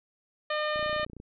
harmonic tone, 606 Hz, D#5, 46 cents flat, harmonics 1 / 2 / 3 / 4 / 5 / 6 / 7, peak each -30 / -33 / -34 / -41 / -40 / -43 / -45 dBFS, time 0.5-1.05 s, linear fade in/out 5 ms
click train, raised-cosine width 3 ms, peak -31 dBFS, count 14, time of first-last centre 0.76-1.201 s, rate 29.5 Hz
effects none

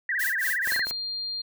sine tone with vibrato, 1760 Hz, A6, in tune, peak -24 dBFS, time 0.09-0.85 s, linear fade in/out 2 ms, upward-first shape sine, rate 17 Hz, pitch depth 210 cents each way
blue noise with tremolo, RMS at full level -31 dBFS, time 0.19-0.91 s, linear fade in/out 5 ms, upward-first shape sine, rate 4.3 Hz, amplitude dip 100%
clicks, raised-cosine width 0.5 ms, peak -22 dBFS, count 6, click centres 0.674 / 0.721 / 0.762 / 0.794 / 0.869 / 0.91 s
sine tone, 4200 Hz, C8, 6 cents sharp, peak -29 dBFS, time 0.71-1.42 s, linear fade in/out 10 ms
effects none

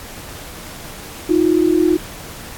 sine tone pair together, 317.2 / 355.8 Hz, D#4 / F4, +33 / +32 cents, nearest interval major second, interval 199 cents, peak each -14 dBFS, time 1.29-1.97 s, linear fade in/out 10 ms, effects pink hiss -34 dBFS RMS until 2.57 s + AAC 64 kbps

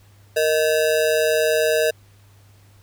square ring-modulated tone, 545 Hz, C#5, 29 cents flat, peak -14 dBFS, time 0.36-1.91 s, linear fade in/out 10 ms, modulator 79.7 Hz, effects added 100 Hz sine -49 dBFS peak until 2.82 s + pink hiss -57 dBFS RMS until 2.82 s

